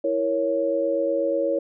sine chord, A# diminished, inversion second, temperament equal, 329.6 / 466.2 / 554.4 Hz, E4 / A#4 / C#5, 0 / 0 / 0 cents, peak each -27 / -27 / -22 dBFS, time 0.04-1.59 s, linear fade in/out 5 ms, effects none

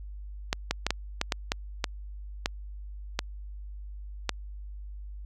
clicks, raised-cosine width 0.2 ms, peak -8 dBFS, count 11, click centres 0.529 / 0.71 / 0.866 / 0.906 / 1.214 / 1.322 / 1.519 / 1.842 / 2.459 / 3.191 / 4.293 s, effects added 50 Hz sine -38 dBFS peak until 5.25 s

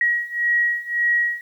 sine beating tone pair, 1903 / 1904.8 Hz, A#6 / A#6, +35 / +37 cents, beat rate 1.8 Hz, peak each -22 / -20 dBFS, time 0.01-1.41 s, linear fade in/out 2 ms, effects 9-bit

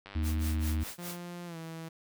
click train, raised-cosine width 0.3 ms, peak -30 dBFS, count 83, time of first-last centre 0.06-0.888 s, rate 99 Hz
harmonic tone, 77.78 Hz, D#2, in tune, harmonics 1 / 3 / 4, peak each -28 / -38 / -40 dBFS, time 0.15-0.84 s, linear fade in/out 10 ms
white noise with tremolo, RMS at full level -41 dBFS, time 0.22-1.22 s, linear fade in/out 50 ms, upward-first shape sine, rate 4.9 Hz, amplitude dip 95%
sawtooth tone with pitch glide, 174.9 to 163.19 Hz, F3 to E3, +3 to -17 cents, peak -36 dBFS, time 0.98-1.89 s, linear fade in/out 10 ms, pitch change -120 cents, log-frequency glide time 1.46-1.57 s
effects none

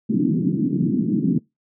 pink band-pass noise, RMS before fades -20 dBFS, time 0.09-1.39 s, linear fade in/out 10 ms, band 150 to 320 Hz, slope 48 dB/octave, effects noise-tail reverb RT60 0.2 s tail -23 dB re dry

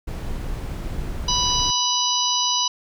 brown noise, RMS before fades -28 dBFS, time 0.07-1.71 s, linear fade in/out 10 ms
harmonic tone, 986 Hz, B5, 3 cents flat, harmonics 1 / 3 / 4 / 5 / 6, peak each -25 / -25 / -25 / -25 / -25 dBFS, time 1.28-2.68 s, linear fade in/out 5 ms
effects none

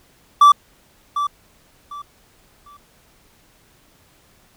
triangle tone with echo, 1162 Hz, D6, 19 cents flat, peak -4 dBFS, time 0.41-0.52 s, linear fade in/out 5 ms, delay 750 ms, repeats 3, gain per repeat -12 dB, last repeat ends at 2.77 s, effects pink hiss -55 dBFS RMS until 4.56 s

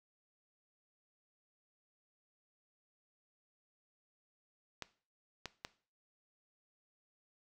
clicks, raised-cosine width 0.2 ms, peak -23 dBFS, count 3, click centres 4.823 / 5.457 / 5.649 s, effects noise-tail reverb RT60 0.4 s tail -17 dB re dry

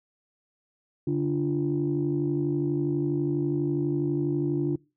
sine tone cluster, 144.1 / 294.6 / 346.8 Hz, D3 / D4 / F4, -33 / +6 / -12 cents, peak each -27 dBFS, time 1.07-4.76 s, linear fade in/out 5 ms, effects noise-tail reverb RT60 0.3 s tail -24 dB re dry + tanh soft clip ceiling -16 dBFS

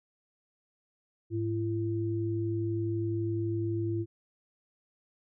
sine tone pair together, 106.1 / 338 Hz, G#2 / E4, +38 / +43 cents, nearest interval octave + minor sixth, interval 2005 cents, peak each -31 / -31 dBFS, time 1.3-4.06 s, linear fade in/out 50 ms, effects none

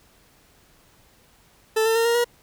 40% pulse tone with pitch steps, 440 / 449.2 / 458.7 / 468.3 / 478.2 Hz, A4 / A4 / A#4 / A#4 / A#4, 0 / +36 / -28 / +8 / +44 cents, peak -17 dBFS, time 1.76-2.245 s, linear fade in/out 10 ms, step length 97 ms, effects pink hiss -57 dBFS RMS until 2.42 s

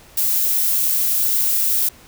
violet noise, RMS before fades -18 dBFS, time 0.17-1.89 s, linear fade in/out 5 ms, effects pink hiss -46 dBFS RMS until 2.07 s

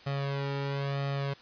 sawtooth tone with flanger, 139.4 Hz, C#3, 10 cents sharp, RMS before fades -32 dBFS, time 0.06-1.34 s, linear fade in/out 10 ms, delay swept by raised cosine 1.6 to 2.19 ms, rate 1 Hz, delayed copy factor +0.8, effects white hiss -53 dBFS RMS until 1.41 s + resampled to 11025 Hz

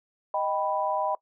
sine chord, Eb augmented, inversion none, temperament equal, 622.3 / 784 / 987.8 Hz, Eb5 / G5 / B5, 0 / 0 / 0 cents, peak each -29 dBFS, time 0.34-1.15 s, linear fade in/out 2 ms, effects noise-tail reverb RT60 0.1 s tail -20 dB re dry

